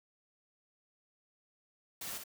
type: noise with echo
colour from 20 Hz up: white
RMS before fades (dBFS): -42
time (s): 2.01-2.18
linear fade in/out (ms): 5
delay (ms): 58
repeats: 1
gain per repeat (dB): -5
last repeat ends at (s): 2.238
effects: none